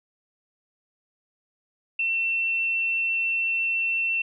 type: tone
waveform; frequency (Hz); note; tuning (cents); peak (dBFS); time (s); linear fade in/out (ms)
sine; 2697; E7; +39; -22; 1.99-4.22; 5
effects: none